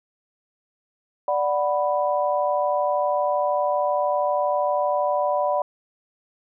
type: chord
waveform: sine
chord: B minor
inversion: first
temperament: equal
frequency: 587.3 / 740 / 987.8 Hz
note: D5 / F#5 / B5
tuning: 0 / 0 / 0 cents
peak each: -22 / -25 / -25 dBFS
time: 1.28-5.62 s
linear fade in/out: 2 ms
effects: none